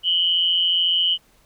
sine tone pair together, 2955 / 3129 Hz, F#7 / G7, -3 / -4 cents, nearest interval minor second, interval 99 cents, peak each -18 / -21 dBFS, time 0.03-1.18 s, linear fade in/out 50 ms, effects pink hiss -58 dBFS RMS until 1.45 s

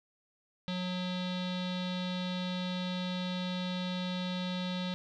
square tone with low-pass filter, 181.8 Hz, F#3, 30 cents flat, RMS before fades -35 dBFS, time 0.68-4.94 s, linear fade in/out 0 ms, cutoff 3800 Hz, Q 5.4, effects none

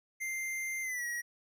square tone with pitch glide, 2093 to 1908.2 Hz, C7 to A#6, 0 to +40 cents, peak -35 dBFS, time 0.2-1.22 s, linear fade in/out 20 ms, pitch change -160 cents, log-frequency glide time 0.82-1.05 s, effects none

